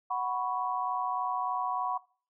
sine chord, F# suspended fourth, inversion none, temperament just, 740 / 986.7 / 1110 Hz, F#5 / B5 / C#6, 0 / -2 / +2 cents, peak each -33 dBFS, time 0.1-1.98 s, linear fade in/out 10 ms, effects noise-tail reverb RT60 0.4 s tail -20 dB re dry

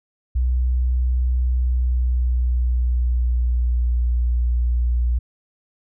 sine tone with pitch glide, 62.3 to 60.07 Hz, B1 to B1, +16 to -47 cents, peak -16 dBFS, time 0.35-5.19 s, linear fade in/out 10 ms, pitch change -63 cents, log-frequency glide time 1.45-3.91 s, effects none

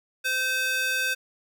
square tone with high-pass filter, 516 Hz, C5, 24 cents flat, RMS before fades -26 dBFS, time 0.24-1.15 s, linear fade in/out 20 ms, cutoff 1800 Hz, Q 1.9, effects none

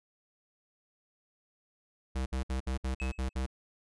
square tone bursts, 65 Hz, C2, 11 cents flat, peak -31 dBFS, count 8, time 2.15-3.464 s, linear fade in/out 10 ms, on 110 ms, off 62 ms
triangle tone with exponential decay, 2581 Hz, E7, 37 cents flat, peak -35 dBFS, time 3-3.33 s, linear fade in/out 0 ms, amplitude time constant 70 ms
effects resampled to 24000 Hz

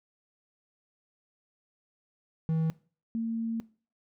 triangle / sine tone pair in turn, 160.8 / 227.4 Hz, E3 / A#3, -43 / -43 cents, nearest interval tritone, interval 600 cents, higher second, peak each -23 / -28 dBFS, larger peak first, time 2.49-2.7 / 3.15-3.6 s, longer second, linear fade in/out 0 ms, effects noise-tail reverb RT60 0.4 s tail -21 dB re dry

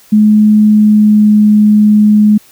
sine tone with pitch glide, 212.4 to 210.7 Hz, G#3 to G#3, +39 to +25 cents, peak -3 dBFS, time 0.12-2.38 s, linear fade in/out 10 ms, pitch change -14 cents, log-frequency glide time 0.65-1.38 s, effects white hiss -43 dBFS RMS until 2.51 s

